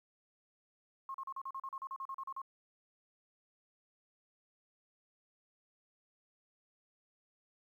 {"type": "tone bursts", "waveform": "sine", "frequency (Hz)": 1076, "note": "C6", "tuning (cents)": 48, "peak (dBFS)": -39, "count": 15, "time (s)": [1.09, 2.417], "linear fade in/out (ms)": 2, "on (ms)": 53, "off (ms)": 38, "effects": ["12-bit"]}